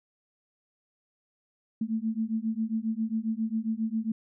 sine beating tone pair, 218.6 / 226 Hz, A3 / A3, -11 / +47 cents, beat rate 7.4 Hz, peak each -30 dBFS, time 1.81-4.12 s, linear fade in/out 5 ms, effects none

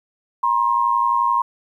sine tone pair together, 954.5 / 1066 Hz, A#5 / C6, +41 / +32 cents, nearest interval major second, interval 191 cents, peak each -18 dBFS, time 0.43-1.42 s, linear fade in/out 5 ms, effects 9-bit

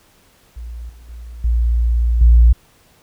sine tone with level steps, 58.3 Hz, A#1, 1 cent sharp, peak -27 / -38 / -30 / -12 / -4 dBFS, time 0.56-2.53 s, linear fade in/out 10 ms, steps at 0.89 / 1.09 / 1.44 / 2.21 s, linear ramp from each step 5 ms, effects tanh soft clip ceiling -2 dBFS + pink hiss -53 dBFS RMS until 3.02 s

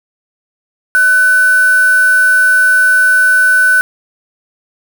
sine tone with quantisation, 1500 Hz, F#6, 23 cents sharp, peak -6 dBFS, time 0.95-3.81 s, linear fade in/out 0 ms, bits 3, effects none

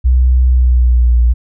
sine tone with pitch glide, 63 to 59.53 Hz, B1 to A#1, +35 to +37 cents, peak -6 dBFS, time 0.04-1.34 s, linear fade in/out 20 ms, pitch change -98 cents, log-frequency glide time 0.48-1.18 s, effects none

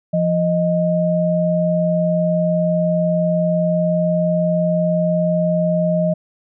sine tone pair together, 171.92 / 622.3 Hz, F3 / D#5, -27 / 0 cents, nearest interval octave + minor seventh, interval 2227 cents, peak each -17 dBFS, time 0.13-6.14 s, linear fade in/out 10 ms, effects none

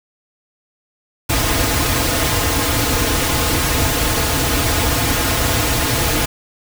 pink noise with comb filter, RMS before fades -17 dBFS, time 1.29-6.26 s, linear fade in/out 10 ms, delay 5.2 ms, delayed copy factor -0.75, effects none

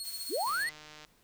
25% pulse tone with tremolo, 4324 Hz, C#8, 44 cents flat, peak -31 dBFS, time 0-0.69 s, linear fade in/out 0 ms, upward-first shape sine, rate 15 Hz, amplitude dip 65%
blue noise, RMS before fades -45 dBFS, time 0.03-0.65 s, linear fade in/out 20 ms
sine linear sweep, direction up, 220 to 2084 Hz, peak -29 dBFS, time 0.29-0.71 s, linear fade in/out 50 ms
click train, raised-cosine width 0.2 ms, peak -32 dBFS, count 89, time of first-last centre 0.47-1.049 s, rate 152 Hz
effects pink hiss -66 dBFS RMS until 1.23 s

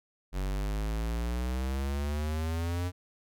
square exponential sweep, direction up, 46.25 to 90.5 Hz, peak -30 dBFS, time 0.32-2.92 s, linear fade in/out 50 ms, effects none

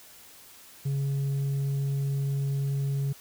sine tone with tanh clipping, 138.6 Hz, C#3, in tune, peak -26 dBFS, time 0.85-3.13 s, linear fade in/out 10 ms, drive 3 dB, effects white hiss -51 dBFS RMS until 3.2 s

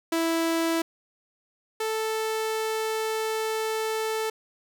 sawtooth tone pair in turn, 329.6 / 440 Hz, E4 / A4, 0 / 0 cents, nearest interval perfect fourth, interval 500 cents, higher second, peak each -19 / -22 dBFS, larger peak first, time 0.12-0.82 / 1.8-4.3 s, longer second, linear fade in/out 5 ms, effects none

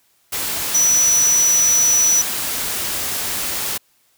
sine tone in noise, 5920 Hz, F#8, in tune, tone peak -12 dBFS, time 0.74-2.22 s, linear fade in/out 10 ms, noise white, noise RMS -23 dBFS, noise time 0.32-3.78 s, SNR +8 dB, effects white hiss -60 dBFS RMS until 4.17 s

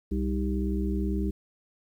harmonic tone with a mistuned harmonic, 65.41 Hz, C2, in tune, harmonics 1 / 3 / 5 / 6, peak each -28 / -30 / -33 / -36 dBFS, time 0.11-1.31 s, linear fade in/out 10 ms, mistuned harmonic 5, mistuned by -71 cents, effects 10-bit

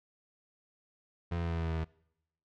30% pulse tone with pitch steps, 85.6 / 84.81 / 84.03 / 83.26 / 82.49 / 81.73 / 80.98 / 80.24 Hz, F2 / E2 / E2 / E2 / E2 / E2 / E2 / E2, -34 / +50 / +34 / +18 / +2 / -14 / -30 / -46 cents, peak -29 dBFS, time 1.31-1.846 s, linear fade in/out 10 ms, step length 67 ms, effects noise-tail reverb RT60 0.8 s tail -24 dB re dry + low-pass 3000 Hz 12 dB/octave

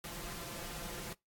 pink noise with comb filter, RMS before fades -44 dBFS, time 0.04-1.13 s, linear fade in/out 2 ms, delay 5.8 ms, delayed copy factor +0.75, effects noise-tail reverb RT60 0.2 s tail -24 dB re dry + AAC 64 kbps

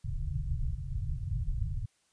pink low-pass noise, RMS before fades -33 dBFS, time 0.04-1.86 s, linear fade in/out 10 ms, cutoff 150 Hz, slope 96 dB/octave, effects white hiss -71 dBFS RMS until 2.12 s + resampled to 22050 Hz

